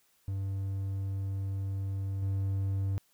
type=tone with level steps; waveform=triangle; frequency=97.3 Hz; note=G2; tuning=12 cents flat; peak=-29 / -26 dBFS; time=0.28-2.98 s; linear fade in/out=0 ms; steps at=2.22 s; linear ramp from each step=2 ms; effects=white hiss -69 dBFS RMS until 3.13 s